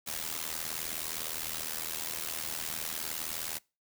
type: noise with amplitude modulation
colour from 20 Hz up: white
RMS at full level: -33 dBFS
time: 0.06-3.59 s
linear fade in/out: 20 ms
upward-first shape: sine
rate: 79.6 Hz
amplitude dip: 85%
effects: noise-tail reverb RT60 0.3 s tail -25 dB re dry